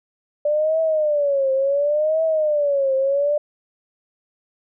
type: tone with vibrato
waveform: sine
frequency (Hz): 586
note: D5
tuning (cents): -4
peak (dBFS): -16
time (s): 0.45-3.38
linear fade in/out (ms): 5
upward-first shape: triangle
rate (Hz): 0.7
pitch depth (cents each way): 180
effects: none